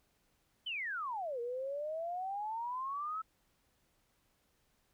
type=exponential two-way sweep; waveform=sine; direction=down then up; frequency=3136 to 466.2 to 1319 Hz; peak=-36 dBFS; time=0.66-3.22 s; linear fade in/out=10 ms; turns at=1.4 s; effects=pink hiss -75 dBFS RMS until 4.93 s